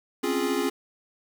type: chord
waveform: square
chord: Db major seventh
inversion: third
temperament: equal with one note detuned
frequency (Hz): 263.3 / 277.2 / 349.2 / 415.3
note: C4 / Db4 / F4 / Ab4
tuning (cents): +11 / 0 / 0 / 0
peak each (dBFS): -31 / -31 / -30 / -29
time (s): 0.23-0.7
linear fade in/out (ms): 10
effects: 8-bit